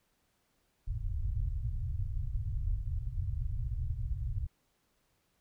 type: low-pass noise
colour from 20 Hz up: pink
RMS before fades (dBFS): -34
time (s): 0.87-4.47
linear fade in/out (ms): 10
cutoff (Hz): 130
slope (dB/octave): 96
effects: pink hiss -75 dBFS RMS until 5.4 s